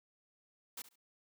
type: noise with echo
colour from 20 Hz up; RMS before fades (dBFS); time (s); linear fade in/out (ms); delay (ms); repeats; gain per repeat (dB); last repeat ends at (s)
white; -44; 0.77-0.82; 5; 69; 2; -15; 0.958
effects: high-pass 200 Hz 12 dB/octave